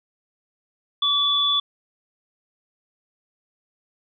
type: tone pair together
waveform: sine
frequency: 1146 / 3453 Hz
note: D6 / A7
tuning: -43 / -33 cents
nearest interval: octave + perfect fifth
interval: 1910 cents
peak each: -26 / -18 dBFS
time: 1.02-1.6 s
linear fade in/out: 5 ms
effects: none

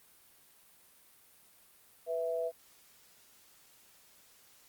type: tone pair together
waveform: sine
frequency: 494.6 / 659.3 Hz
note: B4 / E5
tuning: +3 / 0 cents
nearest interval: perfect fourth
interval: 497 cents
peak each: -34 / -34 dBFS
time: 2.06-2.52 s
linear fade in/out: 50 ms
effects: white hiss -62 dBFS RMS until 4.68 s + Opus 32 kbps

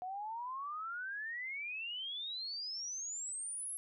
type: exponential sweep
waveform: sine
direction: up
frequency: 720 to 11175 Hz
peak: -39 dBFS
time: 0.02-3.77 s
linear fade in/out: 0 ms
effects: none

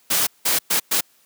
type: noise bursts at uneven times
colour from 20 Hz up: white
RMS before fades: -19 dBFS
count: 4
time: 0.1-0.27 / 0.45-0.59 / 0.7-0.8 / 0.91-1.01 s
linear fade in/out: 10 ms
effects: white hiss -58 dBFS RMS until 1.25 s + high-pass 150 Hz 12 dB/octave

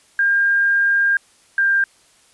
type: tone pair in turn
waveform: sine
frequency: 1606 / 1592.1 Hz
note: G6 / G6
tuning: +41 / +26 cents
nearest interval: unison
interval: 15 cents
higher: first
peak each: -13 dBFS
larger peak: neither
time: 0.19-1.17 / 1.58-1.84 s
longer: first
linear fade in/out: 2 ms
effects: white hiss -54 dBFS RMS until 2.33 s + resampled to 24000 Hz

